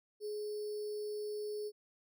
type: tone with sample-and-hold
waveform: sine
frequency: 419.8 Hz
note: G#4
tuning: 19 cents sharp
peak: -37 dBFS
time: 0.2-1.72 s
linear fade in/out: 50 ms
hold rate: 4900 Hz
effects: none